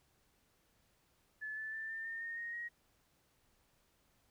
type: tone with pitch steps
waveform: sine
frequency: 1728 / 1750.1 / 1772.5 / 1795.1 / 1818.1 / 1841.4 / 1864.9 / 1888.8 Hz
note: A6 / A6 / A6 / A6 / A#6 / A#6 / A#6 / A#6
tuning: -32 / -10 / +12 / +34 / -44 / -22 / 0 / +22 cents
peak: -40 dBFS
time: 1.41-2.69 s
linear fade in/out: 20 ms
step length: 160 ms
effects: pink hiss -74 dBFS RMS until 4.3 s